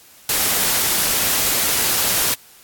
white noise, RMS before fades -18 dBFS, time 0.29-2.34 s, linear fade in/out 2 ms, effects white hiss -47 dBFS RMS until 2.63 s + AAC 64 kbps

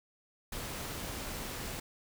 pink noise, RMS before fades -40 dBFS, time 0.52-1.8 s, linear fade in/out 5 ms, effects none

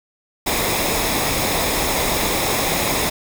pink noise with comb filter, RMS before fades -20 dBFS, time 0.46-3.1 s, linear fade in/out 10 ms, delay 0.67 ms, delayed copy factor -0.5, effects none

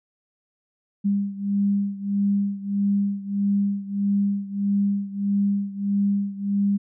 sine beating tone pair, 200 / 201.6 Hz, G3 / G3, +35 / +49 cents, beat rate 1.6 Hz, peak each -22 / -25 dBFS, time 1.04-6.78 s, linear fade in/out 20 ms, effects none

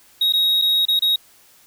triangle tone with dropouts, 3783 Hz, A#7, 25 cents sharp, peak -13 dBFS, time 0.21-1.16 s, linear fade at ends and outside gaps 5 ms, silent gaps 0.325-0.335 / 0.616-0.62 / 0.854-0.883 / 0.993-1.021 s, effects white hiss -52 dBFS RMS until 1.66 s

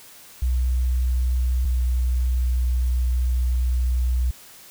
sine tone pair in turn, 62.4 / 61.93 Hz, B1 / B1, +19 / +5 cents, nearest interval unison, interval 14 cents, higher first, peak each -18 dBFS, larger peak neither, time 0.42-1.65 / 1.65-4.31 s, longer second, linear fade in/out 5 ms, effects white hiss -46 dBFS RMS until 4.7 s

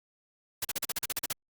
white noise bursts, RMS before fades -31 dBFS, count 11, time 0.62-1.328 s, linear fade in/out 5 ms, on 28 ms, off 40 ms, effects Opus 48 kbps

